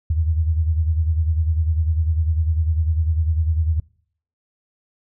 sine beating tone pair, 79 / 89 Hz, D#2 / F2, +27 / +33 cents, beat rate 10 Hz, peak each -17 / -24 dBFS, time 0.1-3.8 s, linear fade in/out 5 ms, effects noise-tail reverb RT60 0.6 s tail -25 dB re dry

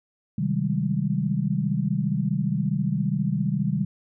sine chord, Ab major seventh, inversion first, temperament equal with one note detuned, 130.81 / 155.56 / 192.85 / 207.7 Hz, C3 / Eb3 / G3 / Ab3, 0 / 0 / -28 / 0 cents, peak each -28 / -26 / -26 / -30 dBFS, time 0.38-3.85 s, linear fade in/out 5 ms, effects none

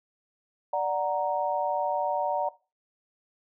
sine chord, D augmented, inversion none, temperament equal, 587.3 / 740 / 932.3 Hz, D5 / F#5 / A#5, 0 / 0 / 0 cents, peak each -29 dBFS, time 0.73-2.49 s, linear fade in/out 5 ms, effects noise-tail reverb RT60 0.3 s tail -19 dB re dry

